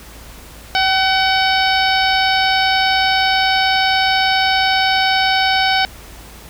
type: harmonic tone with a mistuned harmonic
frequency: 755 Hz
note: F#5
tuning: 35 cents sharp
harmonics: 1 / 2 / 3 / 4 / 5 / 6 / 7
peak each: -16 / -19 / -21 / -22 / -23 / -24 / -24 dBFS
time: 0.75-5.85 s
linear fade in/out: 0 ms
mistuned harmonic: 1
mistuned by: +23 cents
effects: added 55 Hz sine -39 dBFS peak until 6.49 s + pink hiss -39 dBFS RMS until 6.49 s